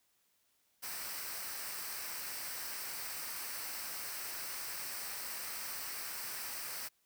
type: noise with comb filter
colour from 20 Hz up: white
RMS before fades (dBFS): -42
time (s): 0.82-6.89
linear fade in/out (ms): 20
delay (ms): 0.29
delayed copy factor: -0.55
effects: white hiss -75 dBFS RMS until 7.05 s